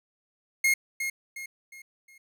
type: tone with echo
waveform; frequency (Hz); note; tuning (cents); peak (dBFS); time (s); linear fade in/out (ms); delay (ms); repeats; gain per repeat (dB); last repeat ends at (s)
45% pulse; 2146; C7; +43; -20; 0.64-0.74; 5; 360; 4; -8; 2.18
effects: none